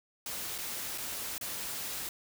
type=noise with dropouts; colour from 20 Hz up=white; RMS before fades=-38 dBFS; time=0.26-2.09 s; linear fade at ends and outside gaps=2 ms; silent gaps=0.581-0.585 / 0.977-0.981 / 1.381-1.411 s; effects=none